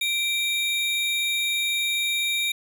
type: tone pair together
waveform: square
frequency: 2349 / 3725 Hz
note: D7 / A#7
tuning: 0 / -2 cents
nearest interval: minor sixth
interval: 798 cents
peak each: -26 dBFS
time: 0.01-2.52 s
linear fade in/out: 5 ms
effects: 9-bit